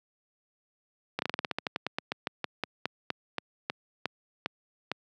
slowing click train, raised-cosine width 0.3 ms, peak -13 dBFS, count 24, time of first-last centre 1.19-4.916 s, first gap 31 ms, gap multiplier 1.13, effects high-pass 150 Hz 12 dB/octave

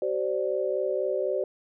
sine chord, G suspended fourth, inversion none, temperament equal with one note detuned, 381.9 / 523.3 / 587.3 Hz, G4 / C5 / D5, -45 / 0 / 0 cents, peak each -29 / -29 / -29 dBFS, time 0.02-1.44 s, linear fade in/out 2 ms, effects none

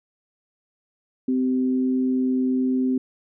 sine tone pair together, 257 / 386.2 Hz, C4 / G4, -31 / -26 cents, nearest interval perfect fifth, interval 705 cents, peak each -19 / -30 dBFS, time 1.28-2.98 s, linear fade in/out 5 ms, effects none

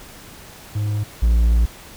triangle tone pair in turn, 104.7 / 57.35 Hz, G#2 / A#1, +15 / -28 cents, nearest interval minor seventh, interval 1043 cents, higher first, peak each -17 / -10 dBFS, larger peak second, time 0.75-1.04 / 1.22-1.66 s, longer second, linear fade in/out 10 ms, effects pink hiss -41 dBFS RMS until 1.96 s

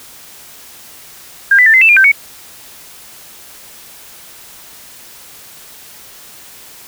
sine tone with pitch steps, 1605 / 1990 / 1783 / 2057 / 2649 / 2409 / 1557 / 2230 Hz, G6 / B6 / A6 / C7 / E7 / D7 / G6 / C#7, +40 / +13 / +22 / -30 / +8 / +43 / -12 / +10 cents, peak -4 dBFS, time 1.51-2.118 s, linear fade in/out 5 ms, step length 76 ms, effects white hiss -37 dBFS RMS until 6.87 s

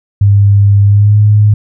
sine tone with pitch glide, 100.8 to 105.02 Hz, G2 to G#2, +49 to +20 cents, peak -3 dBFS, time 0.21-1.54 s, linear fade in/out 5 ms, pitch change +71 cents, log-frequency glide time 0.84-1.18 s, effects none

